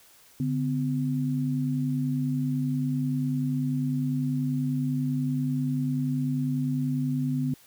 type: tone pair together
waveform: sine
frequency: 144.1 / 254.3 Hz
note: D3 / C4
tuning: -33 / -49 cents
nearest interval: minor seventh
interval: 984 cents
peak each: -27 dBFS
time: 0.4-7.54 s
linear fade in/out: 2 ms
effects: white hiss -56 dBFS RMS until 7.66 s